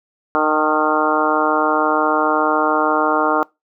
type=harmonic tone with a mistuned harmonic; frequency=154.1 Hz; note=D#3; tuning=16 cents flat; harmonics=2 / 3 / 4 / 5 / 6 / 7 / 8 / 9; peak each=-22 / -22 / -22 / -22 / -22 / -22 / -22 / -22 dBFS; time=0.35-3.43 s; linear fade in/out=0 ms; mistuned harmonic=6; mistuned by=-34 cents; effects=noise-tail reverb RT60 0.2 s tail -23 dB re dry